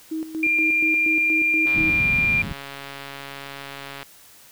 sine tone with tremolo, 317.7 Hz, D#4, 36 cents sharp, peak -24 dBFS, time 0.11-2 s, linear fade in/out 10 ms, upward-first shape square, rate 4.2 Hz, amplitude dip 70%
sine tone, 2392 Hz, D7, 31 cents sharp, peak -17 dBFS, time 0.43-2.42 s, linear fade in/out 2 ms
click train, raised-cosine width 0.3 ms, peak -19 dBFS, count 329, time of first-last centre 1.67-4.03 s, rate 139 Hz
white low-pass noise, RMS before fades -30 dBFS, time 1.74-2.53 s, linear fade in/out 10 ms, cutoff 220 Hz, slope 24 dB/octave
effects white hiss -49 dBFS RMS until 4.51 s

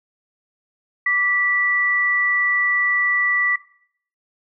sine tone pair together, 1166.1 / 1963 Hz, D6 / B6, -13 / -11 cents, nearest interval major sixth, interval 902 cents, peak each -27 / -16 dBFS, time 1.06-3.56 s, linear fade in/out 5 ms, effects noise-tail reverb RT60 0.6 s tail -17 dB re dry

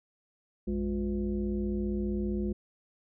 sine tone with frequency modulation, 205.9 Hz, G#3, 15 cents flat, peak -28 dBFS, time 0.67-2.53 s, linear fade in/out 10 ms, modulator 149 Hz, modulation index 1.1, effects none

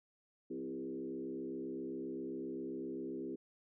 sine tone with frequency modulation, 329.6 Hz, E4, in tune, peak -39 dBFS, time 0.5-3.36 s, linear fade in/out 10 ms, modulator 67.6 Hz, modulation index 1.4, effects none

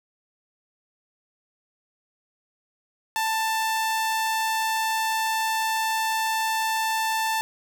sawtooth tone, 886 Hz, A5, 12 cents sharp, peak -19 dBFS, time 3.16-7.41 s, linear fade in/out 0 ms, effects none

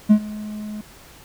triangle tone with ADSR envelope, 211.7 Hz, G#3, 33 cents sharp, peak -4 dBFS, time 0.09-0.81 s, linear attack 22 ms, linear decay 76 ms, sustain -22 dB, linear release 3 ms, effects tanh soft clip ceiling -1 dBFS + pink hiss -46 dBFS RMS until 1.24 s

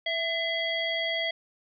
harmonic tone with a mistuned harmonic, 659.3 Hz, E5, in tune, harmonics 1 / 3 / 5 / 7, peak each -32 / -30 / -31 / -42 dBFS, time 0.06-1.31 s, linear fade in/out 5 ms, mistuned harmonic 3, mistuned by +39 cents, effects none

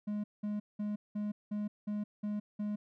triangle tone bursts, 208.5 Hz, G#3, 7 cents sharp, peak -31 dBFS, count 8, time 0.07-2.76 s, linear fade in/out 10 ms, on 170 ms, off 190 ms, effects none

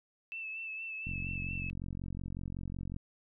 sine tone with vibrato, 2637 Hz, E7, in tune, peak -38 dBFS, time 0.32-1.7 s, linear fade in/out 0 ms, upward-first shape sine, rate 4.3 Hz, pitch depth 31 cents each way
click train, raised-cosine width 5 ms, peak -28 dBFS, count 87, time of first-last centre 1.07-2.964 s, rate 45.4 Hz
effects none

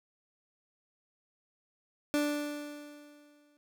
30% pulse tone with exponential decay, 293.7 Hz, D4, in tune, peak -23 dBFS, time 2.14-3.57 s, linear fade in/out 0 ms, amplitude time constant 310 ms, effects none

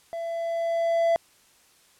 triangle tone with level ramp, 670 Hz, E5, 28 cents sharp, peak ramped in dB -28 to -16 dBFS, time 0.13-1.16 s, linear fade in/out 0 ms, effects white hiss -59 dBFS RMS until 1.99 s + low-pass 11000 Hz 12 dB/octave

